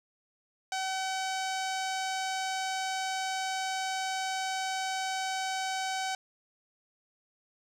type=tone with low-pass filter; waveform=sawtooth; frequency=760 Hz; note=F#5; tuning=46 cents sharp; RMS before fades=-33 dBFS; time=0.72-6.15 s; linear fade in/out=2 ms; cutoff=6700 Hz; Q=1.7; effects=10-bit